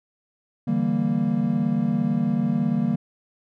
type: chord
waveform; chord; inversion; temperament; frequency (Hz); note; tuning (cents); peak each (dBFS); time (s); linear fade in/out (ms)
triangle; E half-diminished seventh; third; equal; 146.83 / 164.81 / 196 / 233.1; D3 / E3 / G3 / Bb3; 0 / 0 / 0 / 0; -26 / -26 / -23 / -21; 0.67-2.96; 10
effects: none